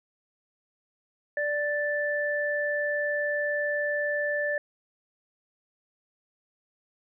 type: tone pair together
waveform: sine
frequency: 587.3 / 1760 Hz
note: D5 / A6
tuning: 0 / 0 cents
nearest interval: octave + perfect fifth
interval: 1900 cents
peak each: -28 dBFS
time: 1.37-4.58 s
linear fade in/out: 2 ms
effects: none